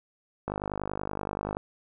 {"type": "click train", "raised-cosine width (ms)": 1, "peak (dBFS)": -17, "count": 56, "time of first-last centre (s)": [0.48, 1.569], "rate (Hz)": 50.5, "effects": []}